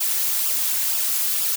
blue noise with flanger, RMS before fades -22 dBFS, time 0-1.56 s, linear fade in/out 10 ms, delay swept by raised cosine 0.48 to 4.48 ms, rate 2.1 Hz, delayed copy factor -0.6, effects none

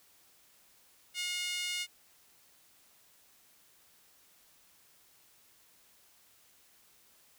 5% pulse tone with high-pass filter, 718 Hz, F5, 48 cents sharp, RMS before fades -36 dBFS, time 1.14-1.87 s, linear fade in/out 50 ms, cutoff 2400 Hz, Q 3.4, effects white hiss -64 dBFS RMS until 7.38 s

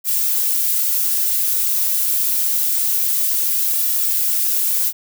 violet noise with flanger, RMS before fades -18 dBFS, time 0.04-4.93 s, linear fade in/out 50 ms, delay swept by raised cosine 1.9 to 6 ms, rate 0.26 Hz, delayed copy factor -0.5, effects none

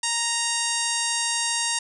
harmonic tone, 932.3 Hz, A#5, in tune, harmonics 1 / 2 / 3 / 4 / 5 / 6 / 7 / 8 / 9 / 10, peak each -32 / -32 / -32 / -32 / -32 / -32 / -32 / -32 / -32 / -32 dBFS, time 0.03-1.79 s, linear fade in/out 5 ms, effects none

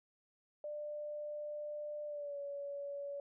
sine tone with pitch glide, 595 to 566.8 Hz, D5 to C#5, +22 to +38 cents, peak -40 dBFS, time 0.64-3.2 s, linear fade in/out 2 ms, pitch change -84 cents, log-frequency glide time 2.06-2.38 s, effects none

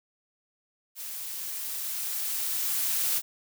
blue noise with level ramp, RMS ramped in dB -38 to -26 dBFS, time 0.95-3.22 s, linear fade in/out 50 ms, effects none

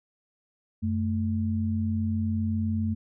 sine tone pair together, 92.54 / 220.1 Hz, F#2 / A3, +1 / +1 cents, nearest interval octave + minor third, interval 1500 cents, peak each -27 dBFS, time 0.82-2.95 s, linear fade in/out 20 ms, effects none

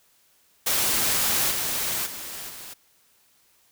white noise with level steps, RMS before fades -23 / -27 / -36 / -40 dBFS, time 0.66-2.74 s, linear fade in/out 10 ms, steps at 1.5 / 2.05 / 2.48 s, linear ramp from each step 20 ms, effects white hiss -62 dBFS RMS until 3.71 s

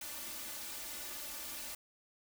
white noise with comb filter, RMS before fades -44 dBFS, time 0.01-1.75 s, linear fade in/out 5 ms, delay 3.4 ms, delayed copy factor +1, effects none

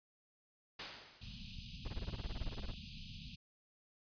white noise with exponential decay, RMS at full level -40 dBFS, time 0.79-1.62 s, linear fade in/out 5 ms, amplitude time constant 180 ms
pink band-stop noise, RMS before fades -48 dBFS, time 1.21-3.36 s, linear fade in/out 10 ms, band 240 to 2500 Hz, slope 96 dB/octave
brown noise with tremolo, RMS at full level -39 dBFS, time 1.85-2.74 s, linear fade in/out 2 ms, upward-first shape sine, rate 18 Hz, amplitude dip 100%
effects resampled to 11025 Hz

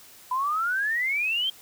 sine exponential sweep, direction up, 990 to 3208 Hz, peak -23 dBFS, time 0.31-1.5 s, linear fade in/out 5 ms, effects white hiss -50 dBFS RMS until 1.61 s

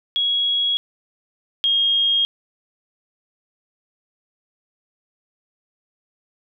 sine tone pair in turn, 3322 / 3250 Hz, G#7 / G#7, 0 / -38 cents, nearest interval unison, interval 38 cents, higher first, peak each -17 / -15 dBFS, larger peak second, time 0.16-0.77 / 1.64-2.25 s, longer neither, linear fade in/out 0 ms, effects none

